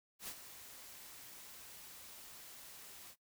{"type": "noise with ADSR envelope", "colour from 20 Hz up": "white", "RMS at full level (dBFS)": -44, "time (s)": [0.19, 3.16], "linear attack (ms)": 91, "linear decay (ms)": 61, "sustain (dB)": -10, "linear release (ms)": 63, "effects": ["noise-tail reverb RT60 0.1 s tail -17 dB re dry"]}